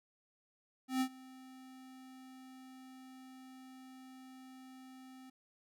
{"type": "tone with ADSR envelope", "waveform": "square", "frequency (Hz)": 260, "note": "C4", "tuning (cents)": -11, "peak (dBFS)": -30, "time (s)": [0.88, 5.3], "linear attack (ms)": 130, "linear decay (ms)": 73, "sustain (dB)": -23, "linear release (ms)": 6, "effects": []}